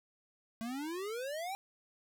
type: exponential sweep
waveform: square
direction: up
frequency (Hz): 220.1 to 804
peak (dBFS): -38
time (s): 0.61-1.55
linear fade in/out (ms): 0
effects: none